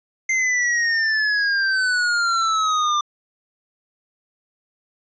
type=exponential sweep; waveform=square; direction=down; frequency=2093 to 1185 Hz; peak=-18 dBFS; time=0.29-3.01 s; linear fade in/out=5 ms; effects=resampled to 16000 Hz